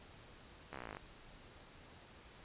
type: slowing click train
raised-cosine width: 0.5 ms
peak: -30 dBFS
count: 15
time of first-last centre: 0.73-0.969 s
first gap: 14 ms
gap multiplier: 1.03
effects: pink hiss -58 dBFS RMS until 2.44 s + resampled to 8000 Hz